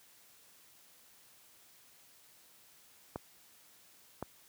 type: clicks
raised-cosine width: 1 ms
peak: -23 dBFS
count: 2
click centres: 3.159 / 4.226 s
effects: white hiss -62 dBFS RMS until 4.48 s + high-pass 60 Hz 12 dB/octave